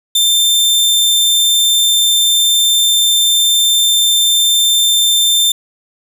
sawtooth tone, 3579 Hz, A7, 29 cents sharp, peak -6 dBFS, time 0.15-5.52 s, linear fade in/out 5 ms, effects none

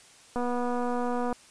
click train, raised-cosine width 1 ms, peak -18 dBFS, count 237, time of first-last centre 0.36-1.327 s, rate 244 Hz, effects white hiss -54 dBFS RMS until 1.5 s + resampled to 22050 Hz

